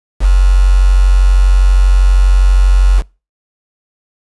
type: tone with quantisation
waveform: sine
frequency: 46.25 Hz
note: F#1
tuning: in tune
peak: -4 dBFS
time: 0.2-3.03 s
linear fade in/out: 50 ms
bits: 4
effects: noise-tail reverb RT60 0.3 s tail -25 dB re dry + resampled to 24000 Hz